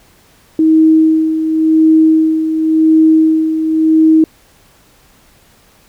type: tone with tremolo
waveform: sine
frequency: 317.3 Hz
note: D#4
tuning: 34 cents sharp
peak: -4 dBFS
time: 0.59-4.24 s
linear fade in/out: 2 ms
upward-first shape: sine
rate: 0.92 Hz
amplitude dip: 60%
effects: pink hiss -48 dBFS RMS until 5.88 s